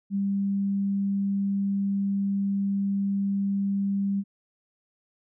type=tone; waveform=sine; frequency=198.1 Hz; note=G3; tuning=18 cents sharp; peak=-23 dBFS; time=0.1-4.24 s; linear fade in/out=50 ms; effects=none